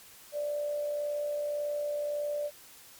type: tone with amplitude modulation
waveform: sine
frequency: 587.3 Hz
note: D5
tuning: in tune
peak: -28 dBFS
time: 0.32-2.51 s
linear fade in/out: 50 ms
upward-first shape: sine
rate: 61.8 Hz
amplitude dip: 35%
effects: white hiss -53 dBFS RMS until 2.99 s + MP3 96 kbps